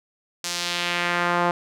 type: tone with band-pass filter sweep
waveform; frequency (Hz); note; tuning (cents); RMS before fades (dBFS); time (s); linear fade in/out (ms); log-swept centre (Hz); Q
sawtooth; 174.61; F3; 0; -24; 0.44-1.51; 2; 6200 to 910; 1.3
effects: none